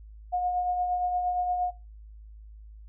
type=tone with tremolo; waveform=sine; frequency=720 Hz; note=F#5; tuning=47 cents flat; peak=-23 dBFS; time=0.32-1.71 s; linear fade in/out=20 ms; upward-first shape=triangle; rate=8.6 Hz; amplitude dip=45%; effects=noise-tail reverb RT60 0.3 s tail -22 dB re dry + added 53 Hz sine -44 dBFS peak until 2.88 s